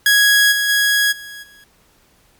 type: tone with level steps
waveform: sawtooth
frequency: 1661.2 Hz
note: G#6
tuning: in tune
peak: -6 / -12 / -9 / -28 / -40 dBFS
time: 0.06-1.64 s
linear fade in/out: 2 ms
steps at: 0.51 / 0.68 / 1.11 / 1.42 s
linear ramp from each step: 20 ms
effects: pink hiss -55 dBFS RMS until 2.39 s + MP3 96 kbps